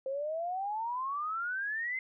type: exponential sweep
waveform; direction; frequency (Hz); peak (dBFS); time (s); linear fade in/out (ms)
sine; up; 523.3 to 2092; -32; 0.06-1.99; 2
effects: none